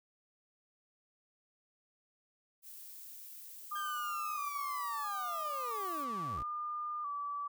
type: noise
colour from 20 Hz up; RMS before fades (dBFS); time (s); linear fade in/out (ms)
violet; -50; 2.62-6.06; 50
type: tone with vibrato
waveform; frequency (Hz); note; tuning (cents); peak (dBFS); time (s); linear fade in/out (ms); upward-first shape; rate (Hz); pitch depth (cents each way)
sine; 1180; D6; +8; -36; 3.71-7.48; 10; square; 0.75; 40
type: linear sweep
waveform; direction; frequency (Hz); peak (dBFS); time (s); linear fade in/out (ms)
30% pulse; down; 1600 to 43.65; -40; 3.75-6.43; 10
effects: none